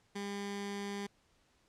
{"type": "tone with notch filter", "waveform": "15% pulse", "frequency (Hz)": 201.2, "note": "G3", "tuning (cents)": 45, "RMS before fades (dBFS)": -40, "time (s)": [0.15, 1.07], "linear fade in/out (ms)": 10, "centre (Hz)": 620, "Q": 1.9, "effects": ["pink hiss -71 dBFS RMS until 1.68 s", "low-pass 8000 Hz 12 dB/octave"]}